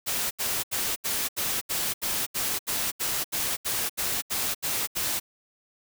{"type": "noise bursts", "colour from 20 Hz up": "white", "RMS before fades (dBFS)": -28, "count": 16, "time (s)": [0.06, 5.2], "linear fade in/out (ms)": 20, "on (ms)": 250, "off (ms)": 76, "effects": []}